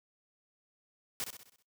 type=noise with echo; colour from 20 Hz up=white; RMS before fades=-36 dBFS; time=1.2-1.24 s; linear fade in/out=0 ms; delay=64 ms; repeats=6; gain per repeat=-6 dB; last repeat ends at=1.624 s; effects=noise-tail reverb RT60 0.2 s tail -22 dB re dry